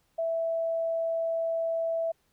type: tone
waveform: sine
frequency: 659.3 Hz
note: E5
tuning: in tune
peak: -26 dBFS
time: 0.18-2.12 s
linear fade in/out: 10 ms
effects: pink hiss -71 dBFS RMS until 2.32 s